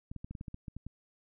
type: clicks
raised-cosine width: 5 ms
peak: -29 dBFS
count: 11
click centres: 0.115 / 0.163 / 0.245 / 0.31 / 0.352 / 0.411 / 0.482 / 0.544 / 0.682 / 0.766 / 0.866 s
effects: none